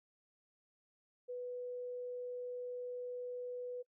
sine tone, 493.9 Hz, B4, in tune, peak -40 dBFS, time 1.28-3.83 s, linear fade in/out 20 ms, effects noise-tail reverb RT60 0.1 s tail -25 dB re dry

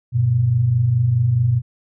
sine tone pair together, 97.4 / 122.15 Hz, G2 / B2, -11 / -19 cents, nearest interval major third, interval 392 cents, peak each -22 / -14 dBFS, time 0.12-1.62 s, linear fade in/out 50 ms, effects none

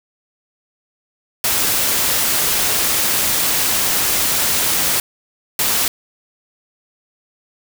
white noise bursts at uneven times, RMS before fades -17 dBFS, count 2, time 1.44-5 / 5.59-5.88 s, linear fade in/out 2 ms, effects none

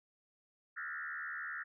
sine tone with frequency modulation, 1608 Hz, G6, 44 cents sharp, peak -39 dBFS, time 0.76-1.64 s, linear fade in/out 20 ms, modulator 75.5 Hz, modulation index 3.7, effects none

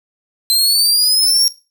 sawtooth linear sweep, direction up, 4090 to 5588 Hz, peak -8 dBFS, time 0.5-1.48 s, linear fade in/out 0 ms, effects noise-tail reverb RT60 0.3 s tail -18 dB re dry

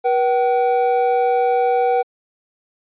triangle tone pair together, 483.4 / 763.6 Hz, B4 / G5, -37 / -46 cents, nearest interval minor sixth, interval 791 cents, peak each -15 dBFS, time 0.04-2.03 s, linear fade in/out 20 ms, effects resampled to 8000 Hz

